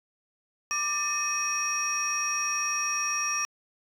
sine tone cluster, 1178 / 1801 / 2528 / 5640 Hz, D6 / A6 / D#7 / F8, +5 / +40 / +27 / +16 cents, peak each -30 / -35 / -31 / -28 dBFS, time 0.71-3.45 s, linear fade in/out 0 ms, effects tanh soft clip ceiling -20 dBFS

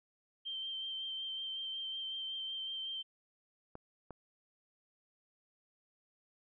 sine tone with vibrato, 3136 Hz, G7, in tune, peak -38 dBFS, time 0.45-3.03 s, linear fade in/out 20 ms, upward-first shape sine, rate 5.4 Hz, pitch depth 16 cents each way
clicks, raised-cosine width 1 ms, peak -32 dBFS, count 2, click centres 3.754 / 4.107 s
effects none

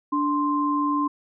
sine tone pair together, 292.4 / 1046.5 Hz, D4 / C6, -7 / 0 cents, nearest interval octave + minor seventh, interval 2207 cents, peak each -23 dBFS, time 0.12-1.08 s, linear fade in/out 10 ms, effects none

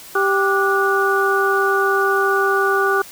harmonic tone with a mistuned harmonic, 392 Hz, G4, in tune, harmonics 1 / 2 / 3 / 4, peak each -18 / -24 / -20 / -19 dBFS, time 0.15-3.02 s, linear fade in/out 5 ms, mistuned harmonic 4, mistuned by -120 cents, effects white hiss -39 dBFS RMS until 3.11 s

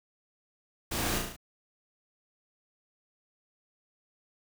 pink noise with echo, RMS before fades -33 dBFS, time 0.91-1.19 s, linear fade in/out 10 ms, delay 35 ms, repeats 5, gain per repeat -3 dB, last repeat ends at 1.365 s, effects none

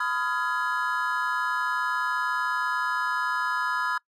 triangle chord, F half-diminished seventh, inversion second, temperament just, 1005.8 / 1257.2 / 1396.9 / 1676.3 Hz, Cb6 / Eb6 / F6 / Ab6, +31 / +18 / 0 / +16 cents, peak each -28 / -29 / -29 / -28 dBFS, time 0-3.98 s, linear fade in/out 5 ms, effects noise-tail reverb RT60 0.1 s tail -24 dB re dry

